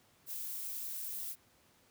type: noise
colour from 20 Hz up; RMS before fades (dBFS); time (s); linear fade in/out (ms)
violet; -41; 0.26-1.36; 50
effects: pink hiss -67 dBFS RMS until 1.9 s + high-pass 80 Hz 12 dB/octave